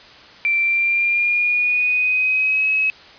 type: tone with pitch glide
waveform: sine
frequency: 2349 to 2562 Hz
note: D7 to E7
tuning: 0 to -50 cents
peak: -15 dBFS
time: 0.45-2.9 s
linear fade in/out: 0 ms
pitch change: +150 cents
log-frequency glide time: 0.61-2.67 s
effects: white hiss -43 dBFS RMS until 3.18 s + resampled to 11025 Hz